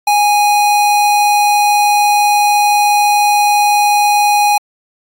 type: tone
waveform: square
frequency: 827 Hz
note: G#5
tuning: 8 cents flat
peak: -9 dBFS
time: 0.07-4.58 s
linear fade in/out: 5 ms
effects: AAC 64 kbps